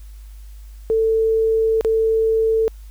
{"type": "tone with dropouts", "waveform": "sine", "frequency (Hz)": 445.3, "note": "A4", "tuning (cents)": 21, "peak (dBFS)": -14, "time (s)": [0.9, 2.68], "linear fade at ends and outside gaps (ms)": 0, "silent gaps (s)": [1.81, 1.848], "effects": ["added 51 Hz sine -35 dBFS peak until 2.9 s", "white hiss -55 dBFS RMS until 2.9 s"]}